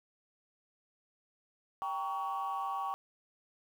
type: chord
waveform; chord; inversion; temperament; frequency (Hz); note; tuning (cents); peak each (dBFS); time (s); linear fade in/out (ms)
sine; G diminished; none; equal with one note detuned; 784 / 932.3 / 1124.2; G5 / Bb5 / Db6; 0 / 0 / +24; -36 / -40 / -35; 1.82-2.94; 0
effects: tanh soft clip ceiling -28 dBFS + 10-bit